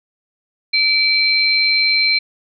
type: tone pair together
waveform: sine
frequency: 2320 / 4128 Hz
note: D7 / C8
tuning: -22 / -24 cents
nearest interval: minor seventh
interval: 998 cents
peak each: -15 dBFS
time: 0.73-2.19 s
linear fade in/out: 10 ms
effects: none